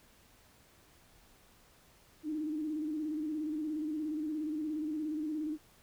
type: tone with vibrato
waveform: sine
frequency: 306.9 Hz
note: D#4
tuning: 24 cents flat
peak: -33 dBFS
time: 2.23-5.58 s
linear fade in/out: 50 ms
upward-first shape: square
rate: 17 Hz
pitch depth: 48 cents each way
effects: pink hiss -63 dBFS RMS until 5.82 s